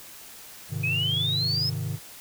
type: chord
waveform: triangle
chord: Ab major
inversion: none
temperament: equal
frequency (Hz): 103.83 / 130.81 / 155.56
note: Ab2 / C3 / Eb3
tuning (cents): 0 / 0 / 0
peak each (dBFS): -30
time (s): 0.69-1.99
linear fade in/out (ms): 50
type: exponential sweep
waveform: sine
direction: up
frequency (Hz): 2489 to 5270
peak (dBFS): -24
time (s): 0.83-1.7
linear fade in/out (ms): 10
effects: white hiss -45 dBFS RMS until 2.2 s